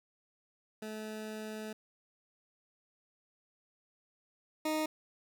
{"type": "tone pair in turn", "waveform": "20% pulse", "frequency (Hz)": [216.2, 310.5], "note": ["A3", "D#4"], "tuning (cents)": [-30, -3], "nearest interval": "tritone", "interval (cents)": 627, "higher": "second", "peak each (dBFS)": [-35, -26], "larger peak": "second", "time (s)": [[0.82, 1.73], [4.65, 4.86]], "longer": "first", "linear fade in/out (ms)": 5, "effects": []}